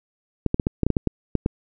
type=clicks; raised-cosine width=3 ms; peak=-6 dBFS; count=11; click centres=0.463 / 0.544 / 0.598 / 0.669 / 0.833 / 0.866 / 0.903 / 0.968 / 1.073 / 1.353 / 1.461 s; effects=none